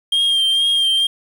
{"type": "tone with vibrato", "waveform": "triangle", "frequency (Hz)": 3200, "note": "G7", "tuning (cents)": 35, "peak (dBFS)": -12, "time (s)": [0.12, 1.07], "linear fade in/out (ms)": 5, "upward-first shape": "sine", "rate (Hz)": 2.2, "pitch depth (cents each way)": 29, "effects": ["7-bit"]}